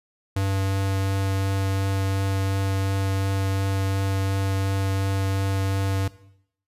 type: tone with vibrato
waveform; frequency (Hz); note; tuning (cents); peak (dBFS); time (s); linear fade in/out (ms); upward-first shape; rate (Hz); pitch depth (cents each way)
square; 97.1; G2; -16; -22; 0.36-6.08; 5; triangle; 2.8; 9
effects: noise-tail reverb RT60 0.7 s tail -17 dB re dry + resampled to 32000 Hz